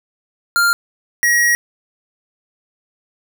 square tone pair in turn, 1396.9 / 1900 Hz, F6 / A#6, 0 / +33 cents, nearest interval perfect fourth, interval 533 cents, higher second, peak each -12 dBFS, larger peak neither, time 0.56-0.73 / 1.23-1.55 s, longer second, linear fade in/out 0 ms, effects none

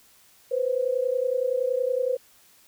sine tone pair together, 493.9 / 524.6 Hz, B4 / C5, 0 / +4 cents, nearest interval minor second, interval 104 cents, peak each -25 / -25 dBFS, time 0.51-2.17 s, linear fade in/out 10 ms, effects white hiss -57 dBFS RMS until 2.67 s

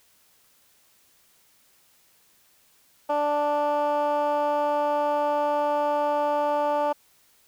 15% pulse tone with band-pass filter, 293.7 Hz, D4, in tune, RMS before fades -24 dBFS, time 3.09-6.93 s, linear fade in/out 10 ms, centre 740 Hz, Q 2.8, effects white hiss -61 dBFS RMS until 7.47 s

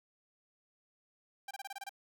sawtooth tone bursts, 790 Hz, G5, 13 cents sharp, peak -37 dBFS, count 8, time 1.48-1.894 s, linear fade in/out 5 ms, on 29 ms, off 26 ms, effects none

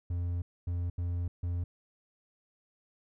triangle tone bursts at uneven times, 87.31 Hz, F2, in tune, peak -28 dBFS, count 4, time 0.1-0.42 / 0.67-0.9 / 0.98-1.28 / 1.43-1.64 s, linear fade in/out 5 ms, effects none

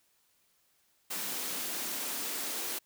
white noise with high-pass filter sweep, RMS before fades -36 dBFS, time 1.1-2.79 s, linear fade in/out 10 ms, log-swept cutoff 200 to 300 Hz, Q 1.7, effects white hiss -71 dBFS RMS until 2.85 s

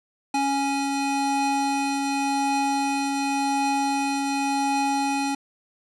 square tone pair together, 277.2 / 830.7 Hz, C#4 / G#5, 0 / 0 cents, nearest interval octave + perfect fifth, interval 1900 cents, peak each -26 / -25 dBFS, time 0.34-5.35 s, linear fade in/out 5 ms, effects resampled to 24000 Hz

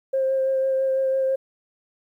sine tone with vibrato, 531 Hz, C5, 25 cents sharp, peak -18 dBFS, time 0.13-1.36 s, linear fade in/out 10 ms, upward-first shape sine, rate 6 Hz, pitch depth 13 cents each way, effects tanh soft clip ceiling -14 dBFS + 10-bit

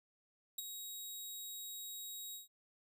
10% pulse tone with ADSR envelope, 3800 Hz, A#7, 33 cents sharp, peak -29 dBFS, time 0.58-2.48 s, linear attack 7 ms, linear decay 19 ms, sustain -8 dB, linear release 140 ms, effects none

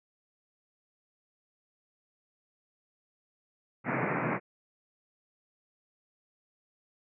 pink band-pass noise, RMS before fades -31 dBFS, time 3.84-4.4 s, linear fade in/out 50 ms, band 120 to 2400 Hz, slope 96 dB/octave, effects none

